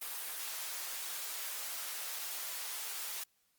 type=high-pass noise; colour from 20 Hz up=white; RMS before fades=-41 dBFS; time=0.01-3.24 s; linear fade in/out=10 ms; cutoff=640 Hz; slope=12 dB/octave; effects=white hiss -75 dBFS RMS until 3.58 s + Opus 32 kbps